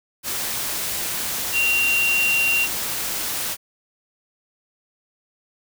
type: tone in noise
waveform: sine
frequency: 2759 Hz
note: F7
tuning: 22 cents flat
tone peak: -17 dBFS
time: 1.52-2.68 s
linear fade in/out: 50 ms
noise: white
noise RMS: -26 dBFS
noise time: 0.23-3.57 s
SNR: +6 dB
effects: none